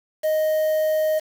triangle tone with quantisation, 622.3 Hz, D#5, in tune, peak -16 dBFS, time 0.23-1.2 s, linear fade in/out 20 ms, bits 6, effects none

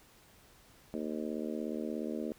harmonic tone, 76.9 Hz, D#2, 20 cents flat, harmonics 3 / 4 / 5 / 6 / 7 / 8, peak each -38 / -40 / -42 / -44 / -45 / -46 dBFS, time 0.94-2.32 s, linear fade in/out 0 ms, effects pink hiss -61 dBFS RMS until 2.38 s

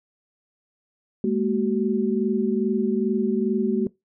sine tone cluster, 207.4 / 229.8 / 376.6 Hz, G#3 / A#3 / F#4, -2 / -25 / +31 cents, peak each -24 dBFS, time 1.24-3.87 s, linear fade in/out 2 ms, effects noise-tail reverb RT60 0.2 s tail -22 dB re dry

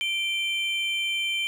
triangle tone pair together, 2361 / 3096 Hz, D7 / G7, +9 / -22 cents, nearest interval perfect fourth, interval 469 cents, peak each -26 dBFS, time 0.01-1.47 s, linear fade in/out 0 ms, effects none

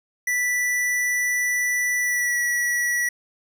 square tone with pitch glide, 1971 to 1937.1 Hz, B6 to B6, -4 to -34 cents, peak -21 dBFS, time 0.27-3.09 s, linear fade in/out 5 ms, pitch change -30 cents, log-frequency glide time 2-2.39 s, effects none

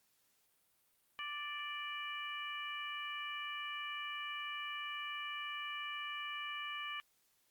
harmonic tone, 587.3 Hz, D5, in tune, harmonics 2 / 3 / 4 / 5, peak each -45 / -47 / -45 / -46 dBFS, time 1.19-7 s, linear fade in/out 0 ms, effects white hiss -75 dBFS RMS until 7.5 s + Opus 48 kbps

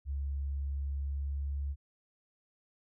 sine tone with pitch glide, 69.7 to 70.35 Hz, C#2 to C#2, +10 to +26 cents, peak -32 dBFS, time 0.05-1.76 s, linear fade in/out 50 ms, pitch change +16 cents, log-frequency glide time 0.95-1.59 s, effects none

